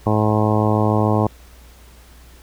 harmonic tone, 107 Hz, A2, 48 cents flat, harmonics 1 / 2 / 3 / 4 / 5 / 6 / 7 / 8 / 9 / 10, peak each -18 / -21 / -23 / -24 / -25 / -26 / -26 / -27 / -28 / -28 dBFS, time 0.06-1.27 s, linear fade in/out 5 ms, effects added 60 Hz sine -43 dBFS peak until 2.42 s + pink hiss -49 dBFS RMS until 2.42 s

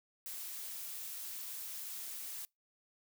blue noise, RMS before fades -44 dBFS, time 0.26-2.45 s, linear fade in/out 0 ms, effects noise-tail reverb RT60 0.2 s tail -26 dB re dry

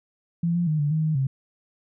sine tone with pitch steps, 169.4 / 173.6 / 154.3 / 146.1 / 157.2 / 156.3 / 134.2 Hz, E3 / F3 / D#3 / D3 / D#3 / D#3 / C3, +48 / -10 / -14 / -9 / +18 / +8 / +44 cents, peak -20 dBFS, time 0.43-1.27 s, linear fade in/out 5 ms, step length 120 ms, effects none

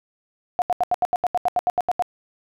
sine tone bursts, 718 Hz, F5, 48 cents sharp, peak -16 dBFS, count 14, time 0.59-2.023 s, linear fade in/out 0 ms, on 29 ms, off 79 ms, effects none

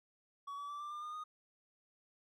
triangle tone with pitch steps, 1129 / 1146.1 / 1163.4 / 1181 / 1198.9 / 1217 / 1235.5 Hz, C#6 / D6 / D6 / D6 / D6 / D#6 / D#6, +31 / -43 / -17 / +9 / +35 / -39 / -13 cents, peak -40 dBFS, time 0.47-1.24 s, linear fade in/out 10 ms, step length 110 ms, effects none

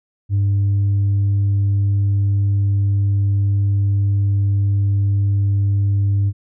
sine tone with tanh clipping, 99.9 Hz, G2, 33 cents sharp, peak -14 dBFS, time 0.29-6.33 s, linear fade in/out 50 ms, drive 1 dB, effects none

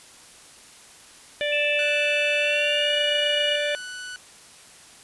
harmonic tone, 587.3 Hz, D5, in tune, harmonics 1 / 3 / 4 / 5 / 6, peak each -25 / -30 / -31 / -32 / -33 dBFS, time 1.41-3.75 s, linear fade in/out 0 ms
sine tone with pitch glide, 2637 to 2909 Hz, E7 to F#7, 0 to -30 cents, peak -23 dBFS, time 1.52-3.56 s, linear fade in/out 5 ms, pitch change +170 cents, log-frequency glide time 2.38-2.93 s
sawtooth tone, 1486 Hz, F#6, 7 cents sharp, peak -30 dBFS, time 1.79-4.16 s, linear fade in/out 0 ms
effects white hiss -48 dBFS RMS until 5.03 s + resampled to 24000 Hz

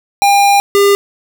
square tone pair in turn, 803 / 401.5 Hz, G5 / G4, +41 / +41 cents, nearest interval octave, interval 1200 cents, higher first, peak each -7 dBFS, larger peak neither, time 0.22-0.6 / 0.75-0.95 s, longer first, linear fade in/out 0 ms, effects none

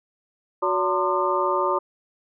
sine tone cluster, 368.4 / 570 / 909 / 1042 / 1208 Hz, F#4 / C#5 / A#5 / C6 / D6, -7 / +48 / -44 / -7 / +48 cents, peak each -26 dBFS, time 0.62-1.79 s, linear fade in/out 10 ms, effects none

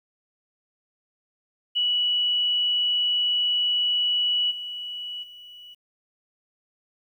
sine tone with level steps, 2942 Hz, F#7, 11 cents flat, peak -20 / -31 / -42 dBFS, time 1.75-5.75 s, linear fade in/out 20 ms, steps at 4.5 / 5.22 s, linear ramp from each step 20 ms, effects 10-bit

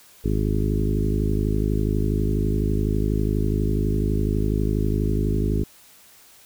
harmonic tone with a mistuned harmonic, 52.1 Hz, G#1, 6 cents sharp, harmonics 1 / 2 / 3 / 4 / 5 / 6 / 7 / 8, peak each -23 / -26 / -28 / -29 / -30 / -31 / -31 / -32 dBFS, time 0.24-5.64 s, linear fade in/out 10 ms, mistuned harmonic 1, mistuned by -23 cents, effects white hiss -51 dBFS RMS until 6.45 s

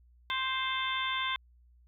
harmonic tone with a mistuned harmonic, 524 Hz, C5, 2 cents sharp, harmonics 2 / 3 / 4 / 5 / 6 / 7, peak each -34 / -38 / -36 / -42 / -40 / -36 dBFS, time 0.3-1.36 s, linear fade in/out 0 ms, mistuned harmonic 7, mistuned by -57 cents, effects added 60 Hz sine -58 dBFS peak until 1.87 s

